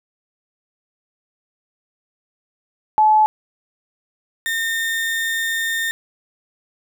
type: tone pair in turn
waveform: sine / 35% pulse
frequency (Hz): 860 / 1822.3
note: A5 / A#6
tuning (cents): -40 / -40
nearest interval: octave + minor second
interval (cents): 1300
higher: second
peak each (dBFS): -10 / -18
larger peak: first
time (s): 2.98-3.26 / 4.46-5.91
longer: second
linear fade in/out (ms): 0
effects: none